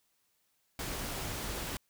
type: noise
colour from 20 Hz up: pink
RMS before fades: -38 dBFS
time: 0.79-1.77 s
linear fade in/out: 2 ms
effects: white hiss -75 dBFS RMS until 1.89 s